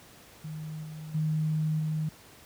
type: tone with level steps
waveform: sine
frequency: 155.56 Hz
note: D#3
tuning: in tune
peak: -35 / -38 / -25 / -27 dBFS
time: 0.44-2.09 s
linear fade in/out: 5 ms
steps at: 0.83 / 1.14 / 1.79 s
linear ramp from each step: 10 ms
effects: pink hiss -53 dBFS RMS until 2.45 s + high-pass 60 Hz 12 dB/octave